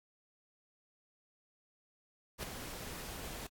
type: noise with ADSR envelope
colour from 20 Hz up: pink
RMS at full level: -38 dBFS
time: 2.38-3.47 s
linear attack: 50 ms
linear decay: 7 ms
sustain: -7 dB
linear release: 6 ms
effects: AAC 64 kbps